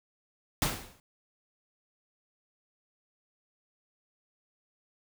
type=noise with exponential decay; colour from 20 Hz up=pink; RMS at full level=-25 dBFS; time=0.62-1 s; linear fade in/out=1 ms; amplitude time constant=82 ms; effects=none